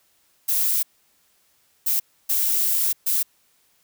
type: noise bursts at uneven times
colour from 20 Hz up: violet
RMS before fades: -21 dBFS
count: 4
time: 0.48-0.83 / 1.86-2 / 2.29-2.93 / 3.06-3.23 s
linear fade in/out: 10 ms
effects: white hiss -63 dBFS RMS until 3.83 s